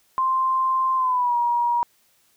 sine tone with pitch glide, 1046.5 to 954.1 Hz, C6 to A#5, 0 to +40 cents, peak -18 dBFS, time 0.18-1.83 s, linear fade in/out 0 ms, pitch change -160 cents, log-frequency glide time 0.96-1.36 s, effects white hiss -62 dBFS RMS until 2.36 s

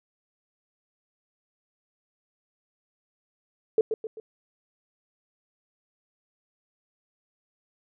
sine tone with echo, 440 Hz, A4, in tune, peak -16 dBFS, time 3.78-3.81 s, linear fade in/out 2 ms, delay 130 ms, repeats 3, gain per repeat -7 dB, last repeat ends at 4.2 s, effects none

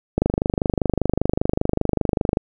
click train, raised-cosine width 2 ms, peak -4 dBFS, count 56, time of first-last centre 0.18-2.371 s, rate 25.1 Hz, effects none

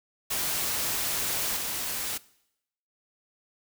white noise with level steps, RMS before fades -29 / -32 dBFS, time 0.3-2.18 s, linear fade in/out 10 ms, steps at 1.56 s, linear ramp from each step 10 ms, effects noise-tail reverb RT60 0.8 s tail -21 dB re dry

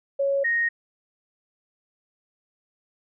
sine tone pair in turn, 554.4 / 1864.8 Hz, C#5 / A#6, 0 / 0 cents, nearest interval octave + major sixth, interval 2100 cents, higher second, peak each -20 dBFS, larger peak neither, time 0.19-0.44 / 0.44-0.69 s, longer neither, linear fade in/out 10 ms, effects none

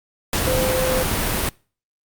sine tone in noise, 515 Hz, C5, 28 cents flat, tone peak -20 dBFS, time 0.47-1.03 s, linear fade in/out 2 ms, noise pink, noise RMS -21 dBFS, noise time 0.33-1.49 s, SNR -2 dB, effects noise-tail reverb RT60 0.4 s tail -26 dB re dry + Opus 48 kbps

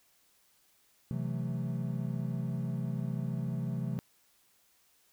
triangle chord, F# half-diminished seventh, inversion second, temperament equal, 130.81 / 164.81 / 185 / 220 Hz, C3 / E3 / F#3 / A3, 0 / 0 / 0 / 0 cents, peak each -33 / -35 / -38 / -38 dBFS, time 1.11-3.99 s, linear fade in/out 0 ms, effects white hiss -68 dBFS RMS until 5.12 s

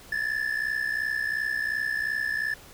triangle ring-modulated tone, 1745 Hz, A6, 15 cents flat, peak -21 dBFS, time 0.12-2.54 s, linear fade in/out 0 ms, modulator 31.4 Hz, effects pink hiss -49 dBFS RMS until 2.73 s

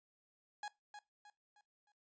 30% pulse tone with echo, 830.6 Hz, G#5, in tune, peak -39 dBFS, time 0.63-0.68 s, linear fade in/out 2 ms, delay 310 ms, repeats 4, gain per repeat -8 dB, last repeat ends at 1.92 s, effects noise-tail reverb RT60 0.2 s tail -19 dB re dry + resampled to 16000 Hz

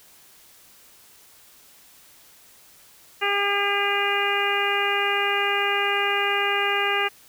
harmonic tone, 403.2 Hz, G4, 49 cents sharp, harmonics 1 / 2 / 3 / 4 / 5 / 6 / 7, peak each -28 / -28 / -28 / -28 / -28 / -28 / -28 dBFS, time 3.21-7.09 s, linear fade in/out 20 ms, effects white hiss -52 dBFS RMS until 7.28 s

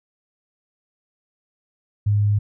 sine tone, 103.4 Hz, G#2, 7 cents flat, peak -15 dBFS, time 2.06-2.39 s, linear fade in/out 10 ms, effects none

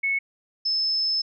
sine tone pair in turn, 2202 / 5237 Hz, C#7 / E8, -12 / -12 cents, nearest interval octave + minor third, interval 1500 cents, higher second, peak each -21 dBFS, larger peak neither, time 0.03-0.19 / 0.65-1.22 s, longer second, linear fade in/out 10 ms, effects none

